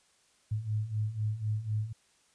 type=beating tone pair; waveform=sine; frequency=104.8 / 108.8 Hz; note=G#2 / A2; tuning=+16 / -19 cents; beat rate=4 Hz; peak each=-35 / -31 dBFS; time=0.51-1.93 s; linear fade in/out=10 ms; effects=white hiss -67 dBFS RMS until 2.34 s + resampled to 22050 Hz